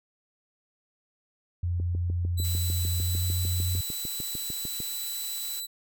sine tone with pitch glide, 87.31 to 90.13 Hz, F2 to F#2, 0 to -45 cents, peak -25 dBFS, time 1.63-3.81 s, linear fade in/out 5 ms, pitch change +55 cents, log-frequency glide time 2.9-3.44 s
click train, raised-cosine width 3 ms, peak -25 dBFS, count 21, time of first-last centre 1.8-4.803 s, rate 6.66 Hz
15% pulse tone, 3974 Hz, B7, 10 cents sharp, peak -26 dBFS, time 2.37-5.67 s, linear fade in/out 20 ms
blue noise, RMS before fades -38 dBFS, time 2.43-5.61 s, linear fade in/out 20 ms
effects none

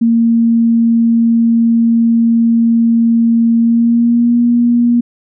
sine tone with pitch glide, 230.7 to 238.6 Hz, A#3 to A#3, -18 to +41 cents, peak -7 dBFS, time 0.01-5.01 s, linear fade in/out 10 ms, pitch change +59 cents, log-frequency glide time 3.58-4.38 s, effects none

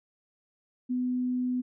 sine tone, 250.4 Hz, B3, 24 cents sharp, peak -26 dBFS, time 0.89-1.62 s, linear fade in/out 20 ms, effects none

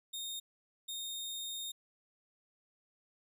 sawtooth tone bursts at uneven times, 3684 Hz, A#7, 21 cents flat, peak -36 dBFS, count 2, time 0.13-0.4 / 0.88-1.72 s, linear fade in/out 10 ms, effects none

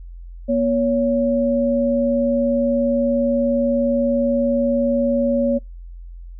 sine tone pair together, 240.1 / 560 Hz, B3 / C#5, -49 / +18 cents, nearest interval octave + minor third, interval 1467 cents, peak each -18 dBFS, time 0.48-5.59 s, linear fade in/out 20 ms, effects noise-tail reverb RT60 0.2 s tail -25 dB re dry + added 43 Hz sine -33 dBFS peak until 6.39 s

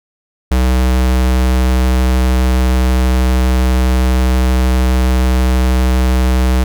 square tone, 63.4 Hz, B1, 46 cents sharp, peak -10 dBFS, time 0.51-6.64 s, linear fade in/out 5 ms, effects none

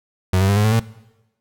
35% pulse tone with pitch steps, 92.6 / 96.48 / 100.52 / 104.72 / 109.11 / 113.68 Hz, F#2 / G2 / G2 / G#2 / A2 / A#2, +2 / -27 / +44 / +15 / -14 / -43 cents, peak -12 dBFS, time 0.33-0.798 s, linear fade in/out 5 ms, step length 78 ms, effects noise-tail reverb RT60 1.0 s tail -20 dB re dry

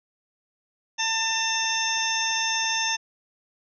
harmonic tone, 897 Hz, A5, 33 cents sharp, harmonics 1 / 2 / 3 / 4 / 6 / 7, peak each -30 / -30 / -30 / -30 / -30 / -30 dBFS, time 0.98-2.97 s, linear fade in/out 20 ms, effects none

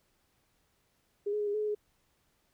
sine tone with pitch steps, 408.3 / 420.7 / 415.9 / 407.9 / 426.4 / 423.6 / 418.5 Hz, G#4 / G#4 / G#4 / G#4 / G#4 / G#4 / G#4, -29 / +22 / +2 / -31 / +46 / +34 / +13 cents, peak -29 dBFS, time 1.26-1.75 s, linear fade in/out 10 ms, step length 70 ms, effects pink hiss -73 dBFS RMS until 2.53 s

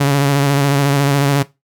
sawtooth tone with vibrato, 140.6 Hz, C#3, 25 cents sharp, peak -7 dBFS, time 0-1.43 s, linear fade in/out 10 ms, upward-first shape sine, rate 14 Hz, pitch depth 36 cents each way, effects noise-tail reverb RT60 0.2 s tail -17 dB re dry

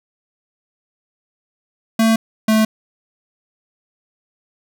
square tone pair in turn, 224.3 / 218.4 Hz, A3 / A3, +34 / -13 cents, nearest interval unison, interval 47 cents, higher first, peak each -12 dBFS, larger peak neither, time 1.99-2.16 / 2.48-2.65 s, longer neither, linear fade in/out 5 ms, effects none

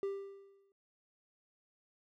triangle tone with exponential decay, 394.7 Hz, G4, 12 cents sharp, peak -30 dBFS, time 0.03-0.72 s, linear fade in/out 1 ms, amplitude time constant 150 ms, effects none

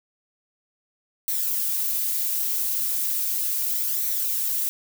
violet noise with flanger, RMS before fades -25 dBFS, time 1.28-4.69 s, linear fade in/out 0 ms, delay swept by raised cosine 0.5 to 5.7 ms, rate 0.36 Hz, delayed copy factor +0.5, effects none

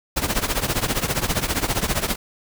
pink noise with tremolo, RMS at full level -19 dBFS, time 0.16-2.16 s, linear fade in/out 10 ms, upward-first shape triangle, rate 15 Hz, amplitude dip 90%, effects none

